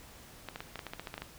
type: clicks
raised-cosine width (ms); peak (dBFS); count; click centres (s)
0.3; -23; 12; 0.487 / 0.559 / 0.605 / 0.757 / 0.792 / 0.867 / 0.935 / 0.996 / 1.072 / 1.141 / 1.179 / 1.22
effects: pink hiss -53 dBFS RMS until 1.38 s